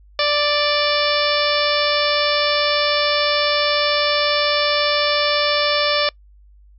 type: harmonic tone with a mistuned harmonic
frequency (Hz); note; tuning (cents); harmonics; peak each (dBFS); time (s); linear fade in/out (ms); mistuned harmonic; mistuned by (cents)
587.3; D5; 0; 1 / 2 / 3 / 4 / 5 / 6 / 7 / 8 / 9; -20 / -23 / -26 / -25 / -27 / -24 / -30 / -26 / -26; 0.19-6.09; 2; 8; -44
effects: noise-tail reverb RT60 0.1 s tail -25 dB re dry + added 50 Hz sine -45 dBFS peak until 6.78 s